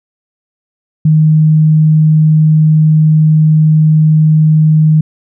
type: tone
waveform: sine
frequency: 155.56 Hz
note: D#3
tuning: in tune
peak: -4 dBFS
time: 1.05-5.01 s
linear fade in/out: 5 ms
effects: none